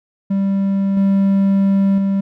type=tone with level steps; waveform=triangle; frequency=196 Hz; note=G3; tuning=in tune; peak=-12 / -9 / -12 dBFS; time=0.3-2.21 s; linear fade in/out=10 ms; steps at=0.97 / 1.98 s; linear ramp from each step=2 ms; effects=none